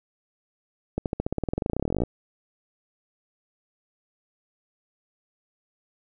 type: accelerating click train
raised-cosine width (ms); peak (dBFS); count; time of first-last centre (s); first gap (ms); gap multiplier
2; -12; 28; 0.98-2.035; 78; 0.94
effects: none